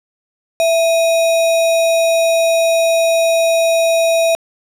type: tone with sample-and-hold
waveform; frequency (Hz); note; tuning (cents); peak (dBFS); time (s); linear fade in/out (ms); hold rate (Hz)
sine; 661; E5; +5; -10; 0.6-4.35; 0; 3150
effects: low-pass 12000 Hz 12 dB/octave